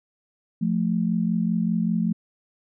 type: tone pair together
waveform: sine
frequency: 175.28 / 220.4 Hz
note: F3 / A3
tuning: +7 / +3 cents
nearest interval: major third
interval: 396 cents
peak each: -23 dBFS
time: 0.61-2.13 s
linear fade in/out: 10 ms
effects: none